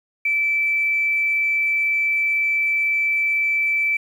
sine tone, 2321 Hz, D7, 21 cents flat, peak -17 dBFS, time 0.25-3.97 s, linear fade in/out 5 ms, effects 8-bit

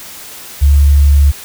sine tone, 71.2 Hz, C#2, 47 cents sharp, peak -4 dBFS, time 0.61-1.32 s, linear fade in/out 20 ms, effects white hiss -31 dBFS RMS until 1.44 s

